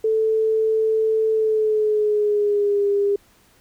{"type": "tone with pitch glide", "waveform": "sine", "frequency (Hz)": [440, 403.5], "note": ["A4", "G#4"], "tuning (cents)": [0, -50], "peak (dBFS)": -16, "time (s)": [0.04, 3.16], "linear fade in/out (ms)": 5, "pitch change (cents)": -150, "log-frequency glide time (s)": [1.32, 2.87], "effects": ["pink hiss -56 dBFS RMS until 3.6 s"]}